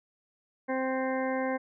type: harmonic tone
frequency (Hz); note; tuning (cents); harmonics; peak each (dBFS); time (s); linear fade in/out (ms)
261.6; C4; 0; 1 / 2 / 3 / 4 / 6 / 7 / 8; -32 / -31 / -36 / -39 / -40 / -42 / -42; 0.68-1.58; 20
effects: none